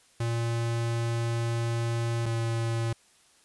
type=tone pair in turn; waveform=square; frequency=116.54 / 115.13 Hz; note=A#2 / A#2; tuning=0 / -21 cents; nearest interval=unison; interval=21 cents; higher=first; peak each=-27 dBFS; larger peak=neither; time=0.2-2.26 / 2.26-2.93 s; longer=first; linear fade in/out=5 ms; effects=white hiss -61 dBFS RMS until 3.44 s + resampled to 24000 Hz